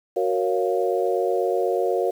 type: chord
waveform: sine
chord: Gb major seventh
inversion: none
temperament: equal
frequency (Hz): 370 / 466.2 / 554.4 / 698.5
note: Gb4 / Bb4 / Db5 / F5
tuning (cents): 0 / 0 / 0 / 0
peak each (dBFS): -24 / -24 / -26 / -27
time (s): 0.16-2.11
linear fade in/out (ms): 10
effects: 8-bit

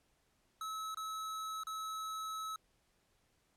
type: tone with dropouts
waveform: square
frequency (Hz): 1294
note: E6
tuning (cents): -32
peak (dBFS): -40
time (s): 0.61-2.56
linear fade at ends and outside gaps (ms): 2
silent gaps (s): 0.946-0.971 / 1.635-1.669
effects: pink hiss -75 dBFS RMS until 3.56 s + low-pass 12000 Hz 12 dB/octave

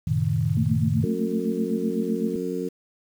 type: chord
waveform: sine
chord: F# diminished seventh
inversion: none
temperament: equal with one note detuned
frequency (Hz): 92.5 / 112.44 / 130.81 / 155.56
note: F#2 / A2 / C3 / Eb3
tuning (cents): 0 / +38 / 0 / 0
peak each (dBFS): -28 / -25 / -28 / -24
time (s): 0.07-1.05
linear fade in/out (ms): 5
type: tone with tremolo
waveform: sine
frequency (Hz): 222.2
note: A3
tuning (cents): +17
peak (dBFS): -21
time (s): 0.57-2.36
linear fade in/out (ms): 2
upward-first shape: sine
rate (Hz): 7.9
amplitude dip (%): 90
type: harmonic tone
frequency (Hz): 90.6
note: F#2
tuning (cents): -36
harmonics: 2 / 3 / 4 / 5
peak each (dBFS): -32 / -31 / -31 / -30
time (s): 1.03-2.69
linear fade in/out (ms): 10
effects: 8-bit

